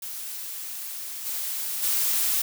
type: noise with level steps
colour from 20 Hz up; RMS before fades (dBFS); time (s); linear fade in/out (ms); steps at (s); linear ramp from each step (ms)
blue; -35 / -30 / -24; 0.02-2.42; 5; 1.25 / 1.82; 20
effects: none